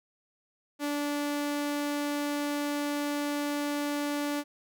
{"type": "tone", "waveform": "sawtooth", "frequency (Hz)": 290.6, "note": "D4", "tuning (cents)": -18, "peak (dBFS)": -25, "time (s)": [0.79, 4.44], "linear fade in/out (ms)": 50, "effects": []}